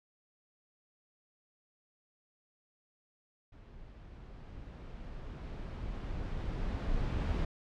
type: noise with level ramp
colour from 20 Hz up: brown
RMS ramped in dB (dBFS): -53 to -31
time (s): 3.52-7.45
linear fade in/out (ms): 5
effects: low-pass 4000 Hz 12 dB/octave